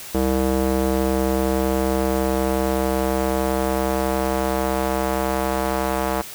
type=tone with band-pass filter sweep; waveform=square; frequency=65.41 Hz; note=C2; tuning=in tune; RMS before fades=-21 dBFS; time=0.14-6.22 s; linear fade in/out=10 ms; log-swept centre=420 to 810 Hz; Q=1.1; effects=white hiss -36 dBFS RMS until 6.34 s